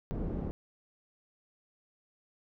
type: low-pass noise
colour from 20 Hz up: pink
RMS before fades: -35 dBFS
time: 0.11-0.51 s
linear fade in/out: 0 ms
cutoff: 400 Hz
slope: 12 dB/octave
effects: none